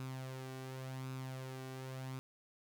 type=tone with flanger; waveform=sawtooth; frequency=130.9 Hz; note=C3; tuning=1 cent sharp; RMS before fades=-45 dBFS; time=0-2.19 s; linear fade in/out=0 ms; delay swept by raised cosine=0.78 to 2.68 ms; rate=0.9 Hz; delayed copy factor=+0.5; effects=none